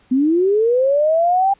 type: linear sweep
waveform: sine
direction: up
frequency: 246.9 to 800 Hz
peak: -12 dBFS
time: 0.11-1.54 s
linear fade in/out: 10 ms
effects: pink hiss -55 dBFS RMS until 1.59 s + resampled to 8000 Hz